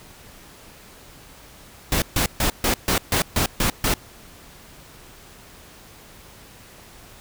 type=noise bursts; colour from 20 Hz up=pink; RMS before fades=-20 dBFS; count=9; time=1.92-3.94 s; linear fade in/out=2 ms; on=100 ms; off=140 ms; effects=pink hiss -46 dBFS RMS until 7.2 s